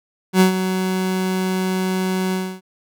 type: tone with ADSR envelope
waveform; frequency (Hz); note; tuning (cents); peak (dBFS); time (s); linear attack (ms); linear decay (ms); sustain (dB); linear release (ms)
30% pulse; 186.7; F#3; +16; -6; 0.33-2.61; 75; 110; -10; 280
effects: none